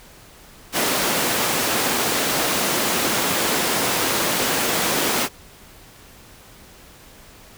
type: high-pass noise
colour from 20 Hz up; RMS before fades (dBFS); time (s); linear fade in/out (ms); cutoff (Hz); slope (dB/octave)
pink; -21; 0.72-5.29; 50; 240; 12
effects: pink hiss -46 dBFS RMS until 7.57 s